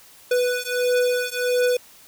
square beating tone pair, 493.6 / 495.1 Hz, B4 / B4, -1 / +4 cents, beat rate 1.5 Hz, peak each -23 dBFS, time 0.31-1.77 s, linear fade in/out 5 ms, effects white hiss -49 dBFS RMS until 2.07 s

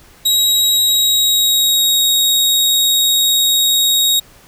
sawtooth tone with pitch glide, 3828 to 3771 Hz, A#7 to A#7, +45 to +19 cents, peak -8 dBFS, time 0.25-4.2 s, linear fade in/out 10 ms, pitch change -26 cents, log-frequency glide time 0.76-2.03 s, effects pink hiss -45 dBFS RMS until 4.47 s

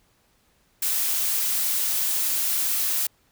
blue noise, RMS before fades -24 dBFS, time 0.82-3.07 s, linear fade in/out 5 ms, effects pink hiss -64 dBFS RMS until 3.31 s

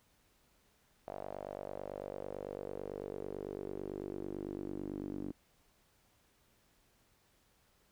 sawtooth tone with band-pass filter sweep, 49 Hz, G1, in tune, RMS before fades -43 dBFS, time 1.07-5.32 s, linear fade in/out 10 ms, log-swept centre 660 to 290 Hz, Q 4, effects pink hiss -71 dBFS RMS until 7.91 s

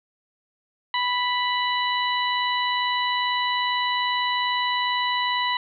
harmonic tone, 987.8 Hz, B5, in tune, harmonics 1 / 2 / 3 / 4, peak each -24 / -27 / -29 / -30 dBFS, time 0.94-5.57 s, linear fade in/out 2 ms, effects none

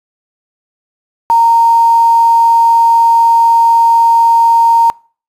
sine tone with quantisation, 924 Hz, A#5, 16 cents flat, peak -5 dBFS, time 1.3-4.9 s, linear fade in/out 0 ms, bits 5, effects noise-tail reverb RT60 0.4 s tail -25 dB re dry + resampled to 32000 Hz

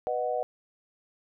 sine chord, B major, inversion none, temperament equal with one note detuned, 493.9 / 615.5 / 740 Hz, B4 / D#5 / F#5, 0 / -19 / 0 cents, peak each -31 dBFS, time 0.07-0.43 s, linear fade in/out 0 ms, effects none

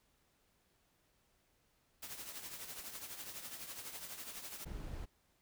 white noise with tremolo, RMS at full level -45 dBFS, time 2.02-4.65 s, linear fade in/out 10 ms, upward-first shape triangle, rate 12 Hz, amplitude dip 65%
brown noise, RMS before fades -44 dBFS, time 4.65-5.06 s, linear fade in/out 20 ms
effects pink hiss -75 dBFS RMS until 5.41 s

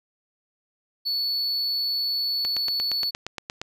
triangle tone, 4435 Hz, C#8, in tune, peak -22 dBFS, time 1.05-3.11 s, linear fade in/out 20 ms
click train, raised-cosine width 0.2 ms, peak -14 dBFS, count 11, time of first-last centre 2.45-3.616 s, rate 8.58 Hz
effects none

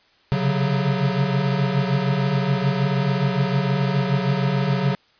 square tone cluster, 133.2 / 140 / 145.5 / 184.7 Hz, C3 / C#3 / D3 / F#3, +31 / +18 / -16 / -3 cents, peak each -26 / -23 / -30 / -24 dBFS, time 0.32-4.95 s, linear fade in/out 0 ms, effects white hiss -58 dBFS RMS until 5.19 s + resampled to 11025 Hz

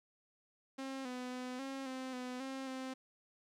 sawtooth tone with pitch steps, 267.8 / 250.6 / 252 / 269.8 / 260 / 251.1 / 266.7 / 261.2 Hz, C4 / B3 / B3 / C#4 / C4 / B3 / C4 / C4, +40 / +25 / +35 / -47 / -11 / +29 / +33 / -3 cents, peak -37 dBFS, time 0.78-2.94 s, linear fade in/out 10 ms, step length 270 ms, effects low-pass 8000 Hz 12 dB/octave + 13-bit

